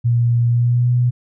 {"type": "tone with pitch glide", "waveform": "sine", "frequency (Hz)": [118.8, 122.71], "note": ["A#2", "B2"], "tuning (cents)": [33, -11], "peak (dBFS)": -12, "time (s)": [0.04, 1.11], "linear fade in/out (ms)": 20, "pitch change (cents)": 56, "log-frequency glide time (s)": [0.48, 0.9], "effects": []}